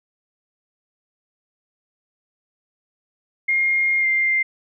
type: tone with pitch glide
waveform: sine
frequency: 2130 to 2099 Hz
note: C7 to C7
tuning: +30 to +5 cents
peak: -16 dBFS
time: 3.48-4.43 s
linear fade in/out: 10 ms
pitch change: -25 cents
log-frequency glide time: 4-4.06 s
effects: none